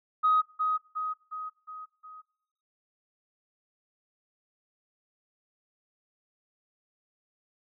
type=tone with echo; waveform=sine; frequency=1257 Hz; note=D#6; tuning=17 cents sharp; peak=-19 dBFS; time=0.23-0.42 s; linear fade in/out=20 ms; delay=360 ms; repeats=5; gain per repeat=-5 dB; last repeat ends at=2.22 s; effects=noise-tail reverb RT60 1.0 s tail -26 dB re dry + tanh soft clip ceiling -15 dBFS